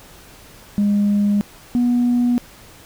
sine tone pair in turn, 204.5 / 243.2 Hz, G#3 / B3, -26 / -26 cents, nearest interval minor third, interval 300 cents, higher second, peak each -12 dBFS, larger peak neither, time 0.78-1.41 / 1.75-2.38 s, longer neither, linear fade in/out 0 ms, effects tanh soft clip ceiling -11 dBFS + pink hiss -44 dBFS RMS until 2.85 s

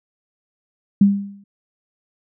sine tone with exponential decay, 200 Hz, G3, 35 cents sharp, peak -6 dBFS, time 1.01-1.44 s, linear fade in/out 5 ms, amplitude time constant 92 ms, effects none

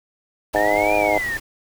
pink noise, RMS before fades -34 dBFS, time 0.53-1.4 s, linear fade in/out 10 ms
harmonic tone, 103.83 Hz, G#2, in tune, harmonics 3 / 4 / 5 / 6 / 7 / 8 / 9, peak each -27 / -28 / -25 / -20 / -23 / -25 / -30 dBFS, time 0.54-1.18 s, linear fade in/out 5 ms
sine exponential two-way sweep, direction up then down, 1770 to 2441 to 1770 Hz, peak -22 dBFS, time 0.56-1.37 s, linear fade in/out 0 ms, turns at 0.95 s
effects none

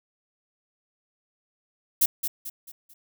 violet noise with echo, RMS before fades -19 dBFS, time 2.01-2.06 s, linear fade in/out 10 ms, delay 220 ms, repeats 4, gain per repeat -8 dB, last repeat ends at 2.94 s, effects none

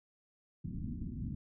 white low-pass noise, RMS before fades -40 dBFS, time 0.64-1.35 s, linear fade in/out 5 ms, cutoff 260 Hz, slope 48 dB/octave, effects none

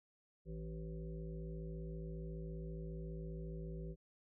harmonic tone with a mistuned harmonic, 54.7 Hz, A1, 9 cents flat, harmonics 1 / 3 / 5 / 7 / 9 / 10, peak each -46 / -46 / -61 / -52 / -56 / -62 dBFS, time 0.45-3.96 s, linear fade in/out 50 ms, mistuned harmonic 3, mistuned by -27 cents, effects none

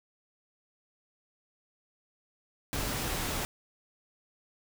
pink noise, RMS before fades -33 dBFS, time 2.73-3.45 s, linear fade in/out 0 ms, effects none

